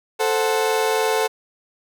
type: chord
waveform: 30% pulse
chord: F# diminished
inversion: first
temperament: equal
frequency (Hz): 440 / 523.3 / 740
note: A4 / C5 / F#5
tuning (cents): 0 / 0 / 0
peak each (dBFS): -17 / -22 / -23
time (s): 0.19-1.28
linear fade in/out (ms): 20
effects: none